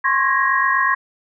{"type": "tone cluster", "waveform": "sine", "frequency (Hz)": [1053, 1101, 1653, 1881], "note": ["C6", "C#6", "G#6", "A#6"], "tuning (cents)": [11, -12, -9, 15], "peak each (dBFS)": -20, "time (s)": [0.04, 0.95], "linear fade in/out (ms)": 10, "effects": []}